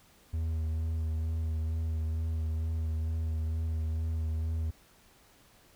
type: tone with vibrato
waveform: triangle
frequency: 80 Hz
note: D#2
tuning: 49 cents sharp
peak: -27 dBFS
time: 0.33-4.71 s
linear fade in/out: 10 ms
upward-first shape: sine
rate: 2.2 Hz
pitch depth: 19 cents each way
effects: pink hiss -61 dBFS RMS until 5.75 s